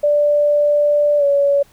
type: tone with pitch glide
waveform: sine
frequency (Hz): 587.3 to 565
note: D5 to C#5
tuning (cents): 0 to +33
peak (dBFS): -11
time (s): 0.03-1.63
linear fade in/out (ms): 10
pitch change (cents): -67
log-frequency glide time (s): 1.18-1.24
effects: pink hiss -52 dBFS RMS until 1.72 s